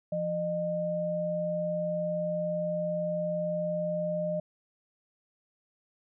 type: tone pair together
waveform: sine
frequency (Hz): 171.46 / 611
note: F3 / D#5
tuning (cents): -32 / -32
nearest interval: octave + minor seventh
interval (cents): 2200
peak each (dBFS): -34 / -29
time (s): 0.12-4.4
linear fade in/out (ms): 5
effects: none